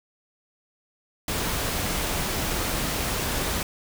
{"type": "noise", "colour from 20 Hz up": "pink", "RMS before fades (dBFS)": -27, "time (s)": [1.28, 3.63], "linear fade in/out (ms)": 2, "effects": []}